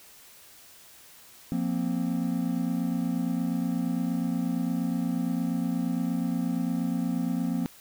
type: chord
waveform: triangle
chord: F suspended fourth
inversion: none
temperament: equal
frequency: 174.61 / 233.1 / 261.6 Hz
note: F3 / Bb3 / C4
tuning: 0 / 0 / 0 cents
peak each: -28 dBFS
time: 1.52-7.66 s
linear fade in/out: 0 ms
effects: white hiss -52 dBFS RMS until 7.8 s